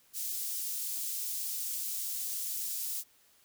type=high-pass noise; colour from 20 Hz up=white; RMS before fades=-36 dBFS; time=0.13-3.04 s; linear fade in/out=50 ms; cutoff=5800 Hz; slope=12 dB/octave; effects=white hiss -65 dBFS RMS until 3.44 s